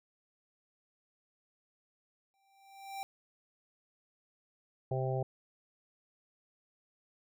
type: tone with exponential growth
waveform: square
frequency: 784 Hz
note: G5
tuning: in tune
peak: -37 dBFS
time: 2.34-3.03 s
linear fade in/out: 0 ms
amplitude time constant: 150 ms
type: harmonic tone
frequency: 130.81 Hz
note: C3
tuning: in tune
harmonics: 1 / 3 / 4 / 5 / 6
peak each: -33 / -38 / -39 / -40 / -41 dBFS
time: 4.91-5.23 s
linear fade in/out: 5 ms
effects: none